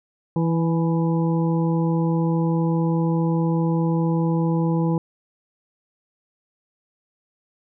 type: harmonic tone with a mistuned harmonic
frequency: 164.81 Hz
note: E3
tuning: in tune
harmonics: 1 / 2 / 3 / 5 / 6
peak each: -19 / -25 / -29 / -33 / -35 dBFS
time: 0.36-4.98 s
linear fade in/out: 2 ms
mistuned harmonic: 5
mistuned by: +32 cents
effects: none